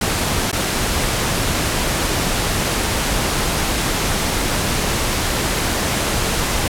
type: noise with dropouts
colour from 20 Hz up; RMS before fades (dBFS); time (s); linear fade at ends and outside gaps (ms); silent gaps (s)
pink; -19; 0.01-6.68; 5; 0.516-0.527
effects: low-pass 12000 Hz 12 dB/octave